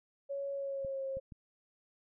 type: tone with pitch glide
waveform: sine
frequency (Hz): 557 to 537.1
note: C#5 to C5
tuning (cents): +8 to +45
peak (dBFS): -35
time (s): 0.29-1.2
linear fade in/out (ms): 20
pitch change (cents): -63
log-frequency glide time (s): 0.53-1.06
type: clicks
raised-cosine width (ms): 5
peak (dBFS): -36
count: 3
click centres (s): 0.848 / 1.17 / 1.322
effects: none